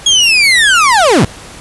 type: linear sweep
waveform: 30% pulse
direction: down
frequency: 3322 to 77.2 Hz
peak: -3 dBFS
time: 0.06-1.25 s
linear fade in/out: 5 ms
effects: pink hiss -32 dBFS RMS until 1.6 s + resampled to 24000 Hz

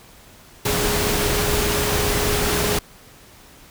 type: tone in noise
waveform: sine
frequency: 415.3 Hz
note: G#4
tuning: in tune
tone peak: -25 dBFS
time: 0.65-2.79 s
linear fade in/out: 5 ms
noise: pink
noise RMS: -21 dBFS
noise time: 0.65-2.79 s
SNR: -7 dB
effects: pink hiss -47 dBFS RMS until 3.7 s

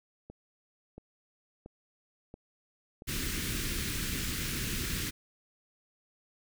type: click train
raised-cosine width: 2 ms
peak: -32 dBFS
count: 5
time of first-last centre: 0.3-3.021 s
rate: 1.47 Hz
type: band-stop noise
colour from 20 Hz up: pink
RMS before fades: -34 dBFS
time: 3.07-5.11 s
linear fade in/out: 20 ms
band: 360 to 1500 Hz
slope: 24 dB/octave
effects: none

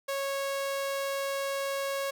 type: tone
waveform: sawtooth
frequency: 551 Hz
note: C#5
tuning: 11 cents flat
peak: -26 dBFS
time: 0.08-2.11 s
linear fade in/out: 10 ms
effects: none

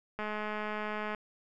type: click train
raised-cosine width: 0.5 ms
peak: -22 dBFS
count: 204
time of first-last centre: 0.19-1.148 s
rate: 212 Hz
effects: none

